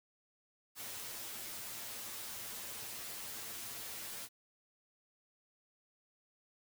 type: noise with comb filter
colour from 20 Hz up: white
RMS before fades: -45 dBFS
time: 0.75-4.29 s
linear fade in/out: 50 ms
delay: 8.8 ms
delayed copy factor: +0.65
effects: none